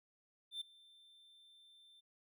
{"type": "tone with ADSR envelope", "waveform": "triangle", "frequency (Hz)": 3560, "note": "A7", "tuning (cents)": 20, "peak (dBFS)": -37, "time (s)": [0.51, 2.01], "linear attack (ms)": 100, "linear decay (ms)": 8, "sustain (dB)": -23, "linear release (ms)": 17, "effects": []}